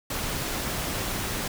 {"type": "noise", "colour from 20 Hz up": "pink", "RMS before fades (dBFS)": -30, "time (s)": [0.1, 1.48], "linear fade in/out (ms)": 5, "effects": []}